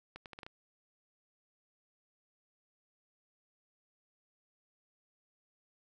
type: accelerating click train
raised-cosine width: 0.3 ms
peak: -30 dBFS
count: 6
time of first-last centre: 0.16-0.465 s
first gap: 98 ms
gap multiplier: 0.76
effects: none